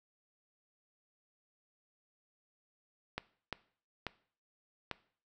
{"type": "clicks", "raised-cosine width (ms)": 0.3, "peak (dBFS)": -20, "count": 4, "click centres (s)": [3.18, 3.527, 4.067, 4.913], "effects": ["noise-tail reverb RT60 0.5 s tail -19 dB re dry"]}